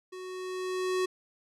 square tone with level ramp, 370 Hz, F#4, in tune, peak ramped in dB -41 to -26 dBFS, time 0.12-1.06 s, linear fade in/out 10 ms, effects low-pass 9000 Hz 12 dB/octave

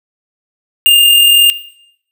square tone with amplitude modulation, 2809 Hz, F7, 9 cents sharp, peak -3 dBFS, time 0.86-1.5 s, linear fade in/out 0 ms, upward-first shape sine, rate 41.5 Hz, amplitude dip 30%, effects noise-tail reverb RT60 0.7 s tail -17 dB re dry

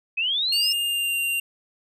sine linear sweep, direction up, 2489 to 5360 Hz, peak -21 dBFS, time 0.17-0.73 s, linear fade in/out 10 ms
square tone with pitch glide, 2816 to 2776 Hz, F7 to F7, +14 to -11 cents, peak -23 dBFS, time 0.52-1.4 s, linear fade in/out 5 ms, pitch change -25 cents, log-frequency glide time 0.83-1.17 s
effects none

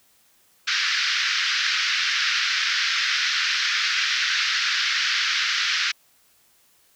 pink band-pass noise, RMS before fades -23 dBFS, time 0.67-5.92 s, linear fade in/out 10 ms, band 1400 to 5600 Hz, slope 48 dB/octave, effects white hiss -60 dBFS RMS until 6.95 s

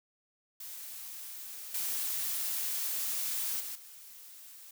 blue noise with level steps, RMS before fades -44 / -34 / -40 / -51 dBFS, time 0.6-4.71 s, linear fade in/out 5 ms, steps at 1.74 / 3.6 / 3.75 s, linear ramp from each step 5 ms, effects none

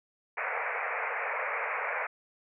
white band-pass noise, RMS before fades -33 dBFS, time 0.37-2.07 s, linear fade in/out 5 ms, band 450 to 2400 Hz, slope 96 dB/octave, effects none

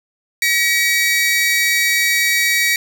sawtooth tone pair together, 1911.5 / 2274 Hz, A#6 / C#7, +43 / +44 cents, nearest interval minor third, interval 301 cents, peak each -13 dBFS, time 0.42-2.76 s, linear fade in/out 2 ms, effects none

